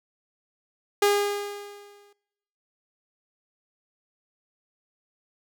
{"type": "tone with exponential decay", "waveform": "sawtooth", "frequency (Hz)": 407.7, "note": "G#4", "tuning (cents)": -32, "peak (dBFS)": -13, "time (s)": [1.02, 2.13], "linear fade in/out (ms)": 5, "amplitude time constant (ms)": 240, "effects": ["noise-tail reverb RT60 1.0 s tail -24 dB re dry"]}